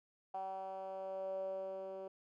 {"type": "tone with band-pass filter sweep", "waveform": "10% pulse", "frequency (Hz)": 191.1, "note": "G3", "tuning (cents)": -44, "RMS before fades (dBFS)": -43, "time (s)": [0.34, 2.08], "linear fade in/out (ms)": 5, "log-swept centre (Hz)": [750, 480], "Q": 7.2, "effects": []}